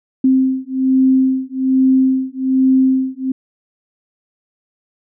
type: beating tone pair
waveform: sine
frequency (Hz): 261.6 / 262.8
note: C4 / C4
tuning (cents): 0 / +8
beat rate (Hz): 1.2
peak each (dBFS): -14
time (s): 0.24-3.32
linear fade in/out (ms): 5
effects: none